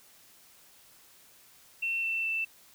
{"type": "tone with pitch steps", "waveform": "sine", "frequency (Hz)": [2700, 2681, 2663], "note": ["E7", "E7", "E7"], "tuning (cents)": [41, 29, 17], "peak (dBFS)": -28, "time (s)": [1.82, 2.45], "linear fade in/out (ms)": 10, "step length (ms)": 210, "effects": ["white hiss -58 dBFS RMS until 2.74 s"]}